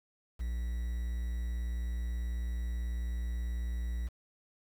triangle tone with quantisation, 59.2 Hz, A#1, 27 cents sharp, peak -30 dBFS, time 0.39-4.09 s, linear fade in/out 20 ms, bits 9, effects none

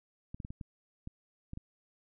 clicks, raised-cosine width 5 ms, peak -29 dBFS, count 8, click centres 0.345 / 0.402 / 0.449 / 0.505 / 0.612 / 1.074 / 1.534 / 1.574 s, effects none

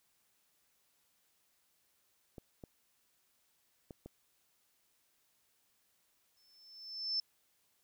clicks, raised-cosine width 2 ms, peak -34 dBFS, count 4, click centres 2.382 / 2.638 / 3.908 / 4.06 s
sine tone with exponential growth, 5290 Hz, E8, 5 cents sharp, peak -30 dBFS, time 6.37-7.2 s, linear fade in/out 2 ms, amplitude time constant 180 ms
effects white hiss -75 dBFS RMS until 7.83 s

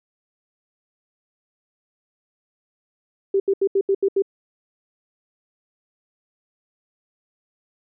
sine tone bursts, 392 Hz, G4, in tune, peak -15 dBFS, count 7, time 3.34-4.222 s, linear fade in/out 5 ms, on 60 ms, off 77 ms, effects none

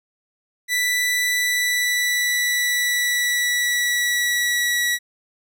sawtooth tone with pitch glide, 1975.5 to 1934.8 Hz, B6 to B6, 0 to -36 cents, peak -15 dBFS, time 0.68-4.99 s, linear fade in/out 50 ms, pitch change -36 cents, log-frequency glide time 1.33-4.83 s, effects none

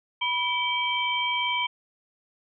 sine tone cluster, 979 / 2303 / 3149 Hz, B5 / D7 / G7, -15 / -34 / +7 cents, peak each -28 dBFS, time 0.21-1.67 s, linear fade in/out 10 ms, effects none

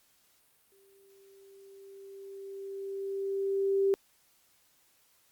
sine tone with exponential growth, 392 Hz, G4, in tune, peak -22 dBFS, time 0.72-3.94 s, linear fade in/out 0 ms, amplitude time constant 700 ms, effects white hiss -67 dBFS RMS until 5.31 s + Opus 48 kbps

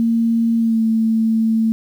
sine tone with pitch glide, 229.5 to 223.4 Hz, A#3 to A3, -27 to +27 cents, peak -13 dBFS, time 0-1.72 s, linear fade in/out 0 ms, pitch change -46 cents, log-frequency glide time 0.57-0.81 s, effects 8-bit

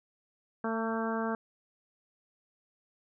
harmonic tone with a mistuned harmonic, 224.6 Hz, A3, 36 cents sharp, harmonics 1 / 2 / 3 / 4 / 5 / 6 / 7, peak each -33 / -36 / -38 / -39 / -40 / -41 / -41 dBFS, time 0.64-1.35 s, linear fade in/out 2 ms, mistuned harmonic 5, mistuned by +15 cents, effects none

